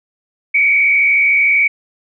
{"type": "tone with frequency modulation", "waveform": "sine", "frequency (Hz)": 2274, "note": "C#7", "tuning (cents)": 44, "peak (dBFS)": -9, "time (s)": [0.54, 1.68], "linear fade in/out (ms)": 10, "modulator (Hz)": 73.5, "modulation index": 0.98, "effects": []}